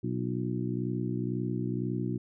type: harmonic tone with a mistuned harmonic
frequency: 62 Hz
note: B1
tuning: 7 cents sharp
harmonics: 2 / 3 / 4 / 5 / 6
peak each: -33 / -35 / -36 / -37 / -38 dBFS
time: 0.03-2.18 s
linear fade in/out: 10 ms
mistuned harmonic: 6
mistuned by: -58 cents
effects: none